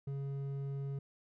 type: tone with hard clipping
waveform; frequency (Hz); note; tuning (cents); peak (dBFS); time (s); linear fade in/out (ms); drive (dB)
sine; 138.59; C#3; 0; -38; 0.07-0.99; 5; 6
effects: none